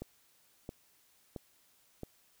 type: click train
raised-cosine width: 2 ms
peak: -27 dBFS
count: 4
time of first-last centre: 0.02-2.033 s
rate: 1.49 Hz
effects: white hiss -68 dBFS RMS until 2.4 s